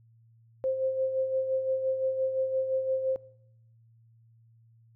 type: tone with tremolo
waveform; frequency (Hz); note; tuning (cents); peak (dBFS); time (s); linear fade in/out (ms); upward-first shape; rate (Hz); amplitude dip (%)
sine; 526; C5; +9; -24; 0.64-3.16; 0; sine; 5.8; 55
effects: noise-tail reverb RT60 0.8 s tail -21 dB re dry + added 114 Hz sine -57 dBFS peak until 4.95 s